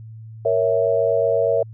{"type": "chord", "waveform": "sine", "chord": "A# diminished", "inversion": "none", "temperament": "equal", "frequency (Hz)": [466.2, 554.4, 659.3], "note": ["A#4", "C#5", "E5"], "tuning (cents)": [0, 0, 0], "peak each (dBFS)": -20, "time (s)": [0.45, 1.63], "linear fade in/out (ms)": 5, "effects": ["added 111 Hz sine -35 dBFS peak until 1.73 s"]}